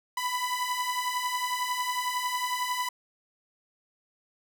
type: beating tone pair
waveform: sawtooth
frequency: 987.8 / 998.8 Hz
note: B5 / B5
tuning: 0 / +19 cents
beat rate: 11 Hz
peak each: -29 / -26 dBFS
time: 0.17-2.89 s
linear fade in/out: 5 ms
effects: none